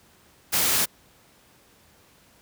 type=noise; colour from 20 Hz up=white; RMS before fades=-22 dBFS; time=0.52-0.86 s; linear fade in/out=20 ms; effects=pink hiss -57 dBFS RMS until 2.41 s + high-pass 60 Hz 12 dB/octave